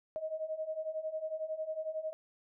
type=beating tone pair; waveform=sine; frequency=622.3 / 633.3 Hz; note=D#5 / D#5; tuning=0 / +30 cents; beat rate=11 Hz; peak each=-40 / -37 dBFS; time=0.16-2.13 s; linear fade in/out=0 ms; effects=none